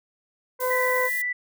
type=harmonic tone; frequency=507 Hz; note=B4; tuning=45 cents sharp; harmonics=1 / 2 / 3 / 4; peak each=-24 / -27 / -36 / -38 dBFS; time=0.59-1.1 s; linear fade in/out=50 ms
type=noise; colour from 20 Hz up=violet; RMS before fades=-34 dBFS; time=0.6-1.22 s; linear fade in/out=5 ms
type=tone; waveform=sine; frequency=1975.5 Hz; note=B6; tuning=in tune; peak=-24 dBFS; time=0.7-1.33 s; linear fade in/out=10 ms
effects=none